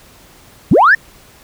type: linear sweep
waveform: sine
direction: up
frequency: 103.83 to 1864.7 Hz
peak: -4 dBFS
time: 0.71-0.95 s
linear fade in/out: 5 ms
effects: tanh soft clip ceiling -1 dBFS + pink hiss -44 dBFS RMS until 1.43 s